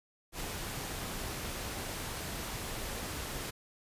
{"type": "noise with ADSR envelope", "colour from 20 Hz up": "pink", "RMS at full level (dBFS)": -37, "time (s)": [0.32, 3.51], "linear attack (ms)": 84, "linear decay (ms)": 6, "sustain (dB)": -2, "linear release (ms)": 14, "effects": ["resampled to 32000 Hz"]}